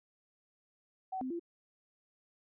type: tone with pitch steps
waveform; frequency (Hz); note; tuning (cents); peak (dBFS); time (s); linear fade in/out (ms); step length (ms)
sine; 756 / 258.4 / 341.6; F#5 / C4 / F4; +37 / -21 / -38; -35; 1.12-1.396; 10; 92
effects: none